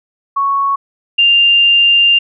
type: tone pair in turn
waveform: sine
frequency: 1108.7 / 2794 Hz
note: C#6 / F7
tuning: 0 / 0 cents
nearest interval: octave + major third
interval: 1600 cents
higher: second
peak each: -11 / -6 dBFS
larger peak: second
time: 0.36-0.76 / 1.18-2.19 s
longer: second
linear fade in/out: 10 ms
effects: none